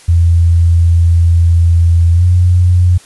sine tone with pitch glide, 84.6 to 89.17 Hz, E2 to F2, +45 to +37 cents, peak -5 dBFS, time 0.08-2.98 s, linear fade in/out 10 ms, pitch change +92 cents, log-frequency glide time 2.14-2.24 s, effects white hiss -40 dBFS RMS until 3.05 s + resampled to 24000 Hz

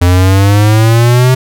square exponential sweep, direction up, 87.31 to 130 Hz, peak -5 dBFS, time 0.01-1.35 s, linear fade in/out 10 ms, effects none

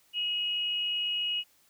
sine tone pair together, 2554 / 2903 Hz, D#7 / F#7, +45 / -34 cents, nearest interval major second, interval 221 cents, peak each -39 / -28 dBFS, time 0.13-1.44 s, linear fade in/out 50 ms, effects white hiss -65 dBFS RMS until 1.69 s

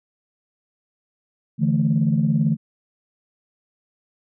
sine chord, D suspended second, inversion none, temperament equal, 146.83 / 164.81 / 220 Hz, D3 / E3 / A3, 0 / 0 / 0 cents, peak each -20 dBFS, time 1.58-2.57 s, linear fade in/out 50 ms, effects tanh soft clip ceiling -8 dBFS

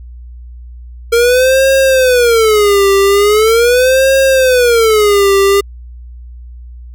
square tone with vibrato, 460 Hz, A#4, 23 cents flat, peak -7 dBFS, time 1.12-5.61 s, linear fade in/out 10 ms, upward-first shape sine, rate 0.41 Hz, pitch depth 270 cents each way, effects added 60 Hz sine -28 dBFS peak until 6.94 s

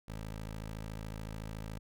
15% pulse tone, 53.8 Hz, A1, 38 cents flat, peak -34 dBFS, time 0.08-1.79 s, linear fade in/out 5 ms, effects none

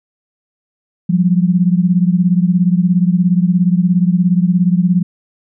sine beating tone pair, 174.61 / 191.61 Hz, F3 / G3, 0 / -39 cents, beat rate 17 Hz, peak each -11 / -14 dBFS, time 1.09-5.03 s, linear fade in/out 10 ms, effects none

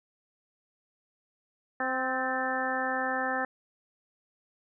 harmonic tone with a mistuned harmonic, 260 Hz, C4, 11 cents flat, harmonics 1 / 2 / 3 / 4 / 5 / 6 / 7, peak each -37 / -35 / -33 / -39 / -36 / -37 / -33 dBFS, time 1.8-3.45 s, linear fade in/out 2 ms, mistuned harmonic 7, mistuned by -39 cents, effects none

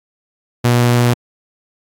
sawtooth tone, 120.8 Hz, B2, 38 cents flat, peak -6 dBFS, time 0.64-1.14 s, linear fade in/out 10 ms, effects AAC 64 kbps

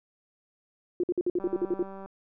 sine tone bursts, 354.7 Hz, F4, 27 cents sharp, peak -23 dBFS, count 10, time 1-1.827 s, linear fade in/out 2 ms, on 35 ms, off 53 ms
click train, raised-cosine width 1 ms, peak -30 dBFS, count 129, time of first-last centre 1.4-2.06 s, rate 194 Hz
effects none

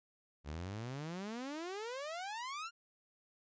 sawtooth exponential sweep, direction up, 69.3 to 1427 Hz, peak -37 dBFS, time 0.44-2.71 s, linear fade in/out 50 ms, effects resampled to 16000 Hz

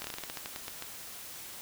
slowing click train, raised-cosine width 0.2 ms, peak -20 dBFS, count 13, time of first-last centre 0.02-0.823 s, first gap 23 ms, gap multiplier 1.18, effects white hiss -45 dBFS RMS until 1.61 s

